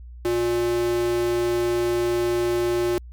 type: tone with high-pass filter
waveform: square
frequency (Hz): 118.5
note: A#2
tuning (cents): +29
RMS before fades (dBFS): -22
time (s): 0.25-2.98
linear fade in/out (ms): 0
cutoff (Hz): 310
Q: 4.3
effects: added 60 Hz sine -37 dBFS peak until 3.12 s + MP3 96 kbps